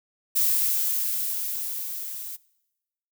violet noise with level ramp, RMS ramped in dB -21 to -36 dBFS, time 0.35-2.37 s, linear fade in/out 20 ms, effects noise-tail reverb RT60 1.0 s tail -23 dB re dry

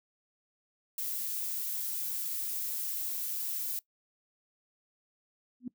violet noise, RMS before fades -35 dBFS, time 0.98-3.79 s, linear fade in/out 2 ms
sine tone with exponential growth, 246.9 Hz, B3, in tune, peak -31 dBFS, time 5.6-5.68 s, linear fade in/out 5 ms, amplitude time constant 17 ms
effects noise-tail reverb RT60 0.1 s tail -20 dB re dry

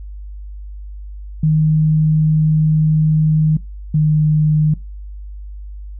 sine tone pair in turn, 155.56 / 153.33 Hz, D#3 / D#3, 0 / -25 cents, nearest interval unison, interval 25 cents, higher first, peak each -10 dBFS, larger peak neither, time 1.43-3.57 / 3.94-4.74 s, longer first, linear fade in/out 5 ms, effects noise-tail reverb RT60 0.2 s tail -21 dB re dry + added 50 Hz sine -28 dBFS peak until 5.99 s

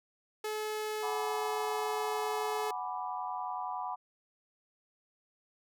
sawtooth tone, 428.9 Hz, A4, 44 cents flat, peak -30 dBFS, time 0.44-2.71 s, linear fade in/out 5 ms
sine chord, G# half-diminished seventh, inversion third, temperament equal, 740 / 830.6 / 987.8 / 1174.7 Hz, F#5 / G#5 / B5 / D6, 0 / 0 / 0 / 0 cents, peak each -39 / -42 / -38 / -43 dBFS, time 1.02-3.96 s, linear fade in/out 20 ms
effects none

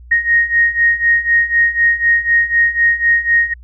sine beating tone pair, 1864.7 / 1868.7 Hz, A#6 / A#6, 0 / +4 cents, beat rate 4 Hz, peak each -15 / -12 dBFS, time 0.11-3.54 s, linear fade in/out 10 ms, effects added 60 Hz sine -35 dBFS peak until 3.63 s

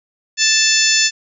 harmonic tone, 880 Hz, A5, in tune, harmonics 2 / 3 / 4 / 5 / 6 / 7 / 8, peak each -20 / -19 / -21 / -21 / -17 / -20 / -19 dBFS, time 0.37-1.11 s, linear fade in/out 50 ms, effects none

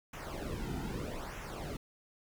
brown noise with flanger, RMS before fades -40 dBFS, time 0.13-1.77 s, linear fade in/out 5 ms, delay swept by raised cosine 0.22 to 1.82 ms, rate 0.8 Hz, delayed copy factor -0.75, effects none

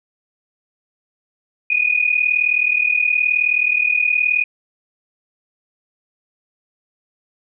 sine tone pair together, 2450 / 2489 Hz, D#7 / D#7, -27 / 0 cents, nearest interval unison, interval 27 cents, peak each -17 dBFS, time 1.7-4.44 s, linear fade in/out 5 ms, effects none

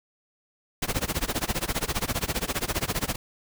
pink noise with tremolo, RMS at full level -25 dBFS, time 0.82-3.16 s, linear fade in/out 5 ms, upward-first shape sine, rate 15 Hz, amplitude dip 95%, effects none

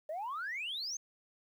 sine exponential sweep, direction up, 590 to 6500 Hz, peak -35 dBFS, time 0.09-0.97 s, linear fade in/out 5 ms, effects tanh soft clip ceiling -33 dBFS + 11-bit

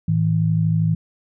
sine tone pair together, 108.79 / 161.5 Hz, A2 / E3, -19 / -35 cents, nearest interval perfect fifth, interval 684 cents, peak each -20 / -17 dBFS, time 0.08-0.95 s, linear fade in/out 5 ms, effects none

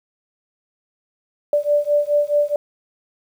sine beating tone pair, 584 / 588.7 Hz, D5 / D5, -10 / +4 cents, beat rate 4.7 Hz, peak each -18 dBFS, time 1.53-2.56 s, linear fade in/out 2 ms, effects 8-bit

